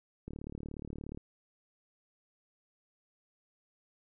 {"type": "click train", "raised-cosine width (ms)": 3, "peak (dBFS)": -29, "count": 34, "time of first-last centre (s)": [0.28, 1.174], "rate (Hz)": 36.9, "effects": []}